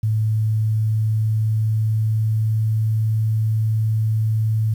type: tone with pitch glide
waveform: sine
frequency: 109 to 109.82 Hz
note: A2 to A2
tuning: -16 to -3 cents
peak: -16 dBFS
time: 0.03-4.74 s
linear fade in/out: 5 ms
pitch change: +13 cents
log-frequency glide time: 0.3-2.93 s
effects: 8-bit